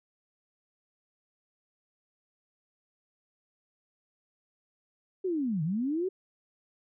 sine linear two-way sweep, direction down then up, 388.6 to 146.83 to 388.6 Hz, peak -27 dBFS, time 5.24-6.09 s, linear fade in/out 10 ms, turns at 5.63 s, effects none

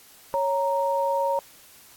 sine tone pair together, 554 / 931.7 Hz, C#5 / A#5, -1 / -1 cents, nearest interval major sixth, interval 900 cents, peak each -24 dBFS, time 0.34-1.39 s, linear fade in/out 0 ms, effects white hiss -51 dBFS RMS until 1.96 s + AAC 64 kbps

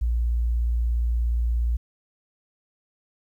sine tone, 58.5 Hz, A#1, 7 cents sharp, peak -20 dBFS, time 0.01-1.77 s, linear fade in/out 10 ms, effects 10-bit

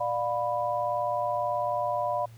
sine chord, B diminished, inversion first, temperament just, 592.7 / 711.2 / 987.8 Hz, D5 / F5 / B5, +16 / +31 / 0 cents, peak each -30 dBFS, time 0-2.26 s, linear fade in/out 10 ms, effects added 115 Hz sine -46 dBFS peak until 2.37 s + pink hiss -59 dBFS RMS until 2.37 s

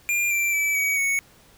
square tone with pitch steps, 2400 / 2353 / 2308 / 2263 / 2219 Hz, D7 / D7 / D7 / C#7 / C#7, +37 / +3 / -31 / +35 / +1 cents, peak -21 dBFS, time 0.09-1.19 s, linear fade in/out 0 ms, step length 220 ms, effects pink hiss -54 dBFS RMS until 1.57 s

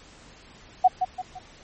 sine tone with echo, 740 Hz, F#5, in tune, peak -11 dBFS, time 0.84-0.88 s, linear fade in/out 10 ms, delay 170 ms, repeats 3, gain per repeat -8 dB, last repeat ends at 1.39 s, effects pink hiss -50 dBFS RMS until 1.63 s + MP3 32 kbps

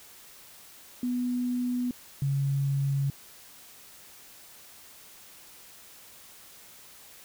sine tone pair in turn, 246.9 / 138.57 Hz, B3 / C#3, 0 / 0 cents, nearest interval minor seventh, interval 1000 cents, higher first, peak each -26 / -24 dBFS, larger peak second, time 1.03-1.91 / 2.22-3.1 s, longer neither, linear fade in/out 2 ms, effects white hiss -51 dBFS RMS until 7.24 s

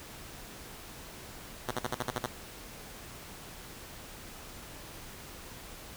5% pulse tone bursts, 123.47 Hz, B2, in tune, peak -19 dBFS, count 8, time 1.68-2.266 s, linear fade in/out 5 ms, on 33 ms, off 46 ms, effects pink hiss -47 dBFS RMS until 5.96 s

